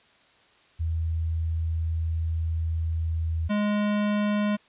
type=tone pair in turn; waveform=sine / square; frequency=81.5 / 207.7 Hz; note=E2 / G#3; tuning=-19 / 0 cents; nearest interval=octave + major third; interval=1619 cents; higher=second; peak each=-24 / -23 dBFS; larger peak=second; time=0.79-3.49 / 3.49-4.57 s; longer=first; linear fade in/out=20 ms; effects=white hiss -59 dBFS RMS until 4.68 s + resampled to 8000 Hz